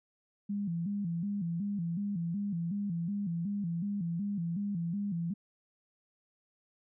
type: tone with vibrato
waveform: sine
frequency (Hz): 185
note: F#3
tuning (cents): 0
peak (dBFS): -31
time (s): 0.49-5.34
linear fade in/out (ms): 10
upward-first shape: square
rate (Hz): 2.7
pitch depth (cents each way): 160
effects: none